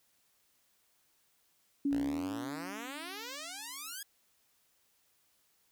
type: tone with exponential decay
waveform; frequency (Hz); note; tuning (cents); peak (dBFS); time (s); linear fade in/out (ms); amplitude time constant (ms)
sine; 281.8; C#4; +29; -27; 1.85-3.92; 5; 450
type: exponential sweep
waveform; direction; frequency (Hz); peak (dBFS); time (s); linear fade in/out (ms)
5% pulse; up; 53.3 to 1691; -30; 1.91-4.03; 5
effects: white hiss -72 dBFS RMS until 5.71 s